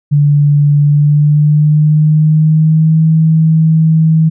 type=tone with pitch glide; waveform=sine; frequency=145.6 to 159.7 Hz; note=D3 to D#3; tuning=-15 to +45 cents; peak=-5 dBFS; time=0.11-4.3 s; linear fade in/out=20 ms; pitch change=+160 cents; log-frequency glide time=0.8-3.02 s; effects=none